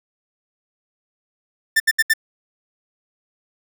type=tone bursts; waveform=45% pulse; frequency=1784 Hz; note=A6; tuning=23 cents sharp; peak=-12 dBFS; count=4; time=1.76-2.137 s; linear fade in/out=10 ms; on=41 ms; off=71 ms; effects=none